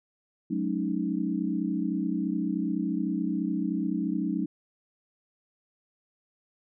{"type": "chord", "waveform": "sine", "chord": "D# half-diminished seventh", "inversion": "first", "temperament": "equal with one note detuned", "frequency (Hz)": [185, 214.5, 277.2, 311.1], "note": ["F#3", "A3", "C#4", "D#4"], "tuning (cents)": [0, -44, 0, 0], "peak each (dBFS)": [-31, -32, -32, -31], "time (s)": [0.5, 4.46], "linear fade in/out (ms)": 10, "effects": []}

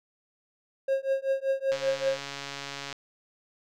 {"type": "tone with tremolo", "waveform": "triangle", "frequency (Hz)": 539, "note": "C#5", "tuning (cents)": -49, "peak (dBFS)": -19, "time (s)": [0.88, 2.19], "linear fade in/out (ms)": 5, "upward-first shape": "triangle", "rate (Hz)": 5.2, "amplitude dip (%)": 100}
{"type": "click train", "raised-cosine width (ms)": 0.2, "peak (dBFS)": -19, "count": 170, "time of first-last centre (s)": [1.72, 2.927], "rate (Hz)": 140}
{"effects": []}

